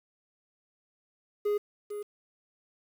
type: tone with echo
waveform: triangle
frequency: 414.3 Hz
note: G#4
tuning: 4 cents flat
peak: -23 dBFS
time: 1.45-1.58 s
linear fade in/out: 10 ms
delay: 450 ms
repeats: 1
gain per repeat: -9 dB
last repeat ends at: 2.03 s
effects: 9-bit